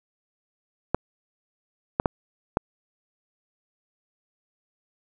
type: clicks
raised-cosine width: 1 ms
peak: -6 dBFS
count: 4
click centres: 0.946 / 1.999 / 2.058 / 2.571 s
effects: none